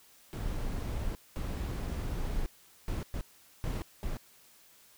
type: noise bursts at uneven times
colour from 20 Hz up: brown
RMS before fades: -34 dBFS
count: 6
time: 0.33-1.15 / 1.36-2.46 / 2.88-3.03 / 3.14-3.21 / 3.64-3.82 / 4.03-4.17 s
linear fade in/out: 0 ms
effects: white hiss -60 dBFS RMS until 4.97 s